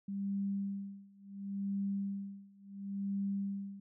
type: tone with tremolo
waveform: sine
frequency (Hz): 198.1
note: G3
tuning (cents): +18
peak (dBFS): -32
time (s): 0.08-3.8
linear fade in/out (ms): 5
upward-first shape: sine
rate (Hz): 0.71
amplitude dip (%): 95
effects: none